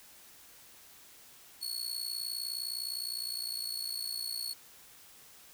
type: tone with amplitude modulation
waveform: sawtooth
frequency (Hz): 4383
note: C#8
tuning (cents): -20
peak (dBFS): -29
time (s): 1.61-4.54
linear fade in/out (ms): 20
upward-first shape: sine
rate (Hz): 59.7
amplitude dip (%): 75
effects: white hiss -56 dBFS RMS until 5.53 s